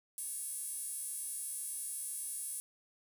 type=tone with high-pass filter; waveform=sawtooth; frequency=554 Hz; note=C#5; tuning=1 cent flat; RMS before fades=-41 dBFS; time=0.18-2.6 s; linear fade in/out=0 ms; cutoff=9900 Hz; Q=5.3; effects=none